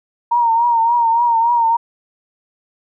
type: tone with vibrato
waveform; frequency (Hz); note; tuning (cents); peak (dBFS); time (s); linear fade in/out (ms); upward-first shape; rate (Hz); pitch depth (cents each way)
sine; 932.3; A#5; 0; -11; 0.31-1.77; 10; triangle; 3.5; 64
effects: none

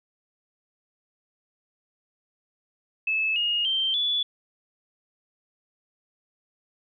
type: tone with pitch steps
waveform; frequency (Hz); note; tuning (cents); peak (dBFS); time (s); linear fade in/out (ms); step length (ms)
sine; 2607 / 2859 / 3136 / 3440; E7 / F7 / G7 / A7; -20 / +40 / 0 / -40; -22; 3.07-4.23; 5; 290
effects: none

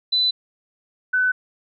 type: tone pair in turn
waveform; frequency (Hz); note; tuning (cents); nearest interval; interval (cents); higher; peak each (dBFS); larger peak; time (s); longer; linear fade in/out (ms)
sine; 4000 / 1504.8; B7 / F#6; +21 / +29; octave + perfect fourth; 1692; first; -16; neither; 0.12-0.31 / 1.13-1.32; neither; 10
effects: none

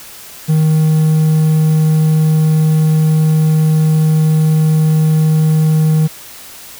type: tone with quantisation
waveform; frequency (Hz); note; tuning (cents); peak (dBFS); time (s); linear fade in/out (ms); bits
triangle; 156.5; D#3; +10; -6; 0.48-6.08; 20; 6
effects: white hiss -34 dBFS RMS until 6.79 s

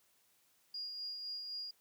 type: tone with tremolo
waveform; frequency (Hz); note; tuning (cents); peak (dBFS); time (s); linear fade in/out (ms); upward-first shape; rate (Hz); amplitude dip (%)
sine; 4845; D#8; -47; -39; 0.74-1.71; 5; sine; 3.9; 35
effects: white hiss -72 dBFS RMS until 1.8 s + high-pass 60 Hz 12 dB/octave

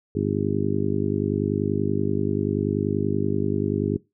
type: harmonic tone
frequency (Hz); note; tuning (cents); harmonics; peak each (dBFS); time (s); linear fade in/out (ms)
50.4; G1; +49; 2 / 3 / 4 / 5 / 6 / 7 / 8; -29 / -29 / -29 / -29 / -29 / -29 / -29; 0.15-3.97; 5
effects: noise-tail reverb RT60 0.2 s tail -19 dB re dry

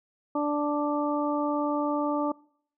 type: harmonic tone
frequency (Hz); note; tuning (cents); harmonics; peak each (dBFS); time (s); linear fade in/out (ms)
293.7; D4; 0; 1 / 2 / 3 / 4; -27 / -30 / -32 / -33; 0.35-2.32; 5
effects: noise-tail reverb RT60 0.6 s tail -24 dB re dry

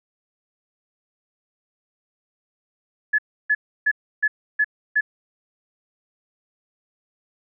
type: tone bursts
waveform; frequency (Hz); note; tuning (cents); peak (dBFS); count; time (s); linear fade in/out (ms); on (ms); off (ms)
sine; 1710; A6; -50; -15; 6; 3.13-5.01; 10; 55; 310
effects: none

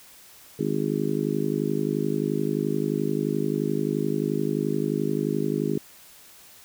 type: harmonic tone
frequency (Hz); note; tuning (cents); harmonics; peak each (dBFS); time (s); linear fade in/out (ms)
51.5; G#1; -14; 3 / 4 / 5 / 6 / 7 / 8; -30 / -30 / -30 / -30 / -30 / -30; 0.59-5.78; 5
effects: white hiss -50 dBFS RMS until 6.64 s

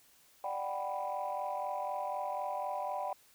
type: chord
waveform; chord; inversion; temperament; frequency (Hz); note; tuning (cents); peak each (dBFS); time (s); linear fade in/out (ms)
sine; G major seventh; second; equal with one note detuned; 590.7 / 740 / 784 / 987.8; D5 / F#5 / G5 / B5; +10 / 0 / 0 / 0; -39 / -39 / -38 / -39; 0.44-3.13; 2
effects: tanh soft clip ceiling -27 dBFS + white hiss -64 dBFS RMS until 3.34 s

